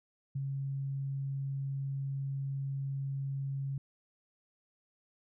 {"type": "tone with ADSR envelope", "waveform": "sine", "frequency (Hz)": 137.1, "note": "C#3", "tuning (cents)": -19, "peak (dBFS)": -31, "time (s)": [0.35, 3.78], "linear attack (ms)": 9, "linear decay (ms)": 31, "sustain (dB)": -2, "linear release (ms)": 3, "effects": []}